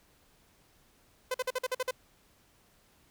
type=tone bursts; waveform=sawtooth; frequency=509 Hz; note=C5; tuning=48 cents flat; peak=-25 dBFS; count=8; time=1.31-1.91 s; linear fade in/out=5 ms; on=33 ms; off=48 ms; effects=pink hiss -65 dBFS RMS until 3.1 s